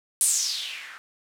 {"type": "noise with low-pass filter sweep", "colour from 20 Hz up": "violet", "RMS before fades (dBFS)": -27, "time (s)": [0.21, 0.98], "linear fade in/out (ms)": 0, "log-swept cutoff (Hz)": [10000, 1400], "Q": 4.4, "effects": []}